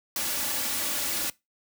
white noise with comb filter, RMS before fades -29 dBFS, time 0.16-1.3 s, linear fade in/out 2 ms, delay 3.5 ms, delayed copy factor +0.6, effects noise-tail reverb RT60 0.2 s tail -21 dB re dry + high-pass 60 Hz 12 dB/octave

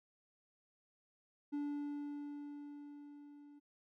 triangle tone with level ramp, 290 Hz, D4, 22 cents flat, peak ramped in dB -34 to -54 dBFS, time 1.52-3.6 s, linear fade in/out 20 ms, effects none

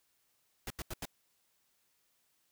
pink noise bursts, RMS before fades -40 dBFS, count 4, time 0.67-1.054 s, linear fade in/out 2 ms, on 33 ms, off 84 ms, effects white hiss -75 dBFS RMS until 2.51 s

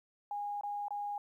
sine tone with dropouts, 820 Hz, G#5, 22 cents flat, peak -35 dBFS, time 0.31-1.18 s, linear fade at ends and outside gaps 2 ms, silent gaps 0.611-0.634 / 0.883-0.906 s, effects 12-bit

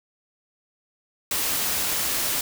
white noise, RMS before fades -25 dBFS, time 1.31-2.41 s, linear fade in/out 2 ms, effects none

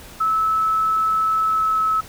sine tone with pitch glide, 1303 to 1295.5 Hz, E6 to E6, -20 to -30 cents, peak -16 dBFS, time 0.2-2.01 s, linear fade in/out 10 ms, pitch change -10 cents, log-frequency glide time 1.41-1.82 s, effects pink hiss -41 dBFS RMS until 2.08 s

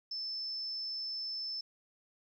sine tone, 5274 Hz, E8, in tune, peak -36 dBFS, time 0.11-1.61 s, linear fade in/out 5 ms, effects 12-bit

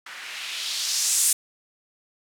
violet noise with low-pass filter sweep, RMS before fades -26 dBFS, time 0.06-1.33 s, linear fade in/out 5 ms, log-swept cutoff 1600 to 9600 Hz, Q 1.7, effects none

